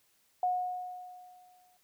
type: tone with exponential decay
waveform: sine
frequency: 727 Hz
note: F#5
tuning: 31 cents flat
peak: -25 dBFS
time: 0.43-1.77 s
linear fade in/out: 2 ms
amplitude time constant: 290 ms
effects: white hiss -70 dBFS RMS until 1.83 s